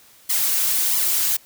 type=noise with flanger; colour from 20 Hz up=blue; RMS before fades=-20 dBFS; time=0.29-1.37 s; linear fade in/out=10 ms; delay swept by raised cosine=0.94 to 6.04 ms; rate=1.5 Hz; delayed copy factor=+0.8; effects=white hiss -51 dBFS RMS until 1.45 s